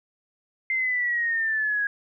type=exponential sweep; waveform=sine; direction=down; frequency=2093 to 1646 Hz; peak=-22 dBFS; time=0.7-1.87 s; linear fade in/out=2 ms; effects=none